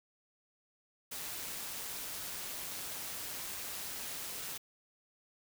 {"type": "noise with amplitude modulation", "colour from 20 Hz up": "white", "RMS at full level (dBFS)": -40, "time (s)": [1.11, 4.58], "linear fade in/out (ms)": 10, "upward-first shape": "sine", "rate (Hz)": 192, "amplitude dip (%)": 40, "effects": []}